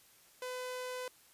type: tone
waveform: sawtooth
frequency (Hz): 504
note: B4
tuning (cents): +35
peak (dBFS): -35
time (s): 0.42-1.08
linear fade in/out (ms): 2
effects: white hiss -63 dBFS RMS until 1.33 s + resampled to 32000 Hz